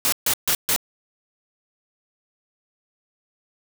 white noise bursts, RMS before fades -20 dBFS, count 4, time 0.05-0.762 s, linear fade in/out 0 ms, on 73 ms, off 140 ms, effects none

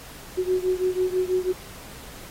sine beating tone pair, 366.3 / 372.4 Hz, F#4 / F#4, -17 / +11 cents, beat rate 6.1 Hz, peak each -23 / -25 dBFS, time 0.37-1.53 s, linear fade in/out 20 ms, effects pink hiss -43 dBFS RMS until 2.3 s + AAC 48 kbps

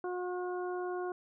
harmonic tone, 360.6 Hz, F#4, 45 cents flat, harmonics 1 / 2 / 3 / 4, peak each -35 / -41 / -45 / -47 dBFS, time 0.04-1.12 s, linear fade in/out 2 ms, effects none

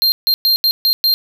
square tone bursts at uneven times, 4186 Hz, C8, in tune, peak -11 dBFS, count 6, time 0.02-0.12 / 0.27-0.34 / 0.45-0.56 / 0.64-0.71 / 0.85-0.93 / 1.04-1.14 s, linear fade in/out 0 ms, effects none

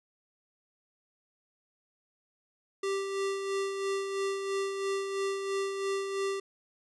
square tone with tremolo, 392 Hz, G4, in tune, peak -29 dBFS, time 2.83-6.4 s, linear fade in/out 5 ms, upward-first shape sine, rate 3 Hz, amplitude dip 45%, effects resampled to 22050 Hz

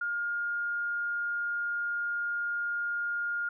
sine tone, 1416 Hz, F6, 23 cents sharp, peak -29 dBFS, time 0.01-3.49 s, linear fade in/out 5 ms, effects none

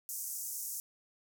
white band-pass noise, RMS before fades -40 dBFS, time 0.09-0.8 s, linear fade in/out 0 ms, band 5800 to 16000 Hz, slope 48 dB/octave, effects none

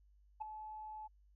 sine tone with ADSR envelope, 861 Hz, A5, 38 cents flat, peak -35 dBFS, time 0.4-1.08 s, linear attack 19 ms, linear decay 6 ms, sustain -10 dB, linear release 20 ms, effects tanh soft clip ceiling -34 dBFS + added 50 Hz sine -64 dBFS peak until 1.35 s

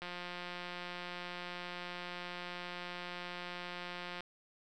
click train, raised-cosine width 0.3 ms, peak -27 dBFS, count 742, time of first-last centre 0.02-4.206 s, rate 177 Hz, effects none

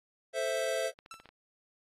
square chord, A minor, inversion none, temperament equal, 440 / 523.3 / 659.3 Hz, A4 / C5 / E5, 0 / 0 / 0 cents, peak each -39 / -34 / -34 dBFS, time 0.33-0.92 s, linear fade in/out 50 ms
clicks, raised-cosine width 0.3 ms, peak -36 dBFS, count 6, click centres 0.989 / 1.061 / 1.141 / 1.2 / 1.257 / 1.29 s
sawtooth tone with exponential decay, 1331 Hz, E6, 16 cents sharp, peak -37 dBFS, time 1.11-1.29 s, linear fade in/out 2 ms, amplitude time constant 37 ms
effects AAC 32 kbps

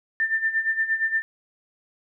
sine tone with tremolo, 1789 Hz, A6, 28 cents sharp, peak -18 dBFS, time 0.2-1.22 s, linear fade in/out 0 ms, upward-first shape sine, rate 8.6 Hz, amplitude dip 75%, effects none

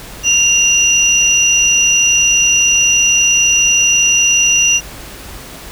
sine tone pair together, 2785 / 5866 Hz, F7 / F#8, -5 / -16 cents, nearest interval octave + minor second, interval 1289 cents, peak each -11 dBFS, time 0.23-4.81 s, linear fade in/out 50 ms, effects added 50 Hz sine -38 dBFS peak until 5.71 s + pink hiss -32 dBFS RMS until 5.71 s

